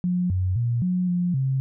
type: tone with pitch steps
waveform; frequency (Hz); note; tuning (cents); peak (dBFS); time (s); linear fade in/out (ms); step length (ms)
sine; 179.2 / 92.3 / 118.9 / 181.4 / 177.1 / 133.4; F3 / F#2 / A#2 / F#3 / F3 / C3; +45 / -4 / +35 / -34 / +24 / +34; -20; 0.04-1.6; 0; 260
effects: none